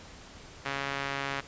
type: tone with band-pass filter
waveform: sawtooth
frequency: 138.59 Hz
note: C#3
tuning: in tune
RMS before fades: -34 dBFS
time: 0.65-1.41 s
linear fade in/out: 10 ms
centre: 1900 Hz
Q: 1
effects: pink hiss -49 dBFS RMS until 1.47 s + resampled to 16000 Hz